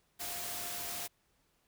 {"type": "tone in noise", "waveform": "sine", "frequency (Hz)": 702, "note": "F5", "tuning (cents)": 9, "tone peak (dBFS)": -49, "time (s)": [0.19, 1.08], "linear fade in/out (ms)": 20, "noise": "white", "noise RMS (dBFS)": -40, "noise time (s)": [0.19, 1.08], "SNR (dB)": -12, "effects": ["pink hiss -74 dBFS RMS until 1.67 s"]}